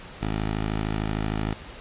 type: tone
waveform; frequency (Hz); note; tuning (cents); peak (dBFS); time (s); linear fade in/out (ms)
10% pulse; 53.2; G#1; +42; -17; 0.21-1.54; 10
effects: pink hiss -42 dBFS RMS until 1.8 s + resampled to 8000 Hz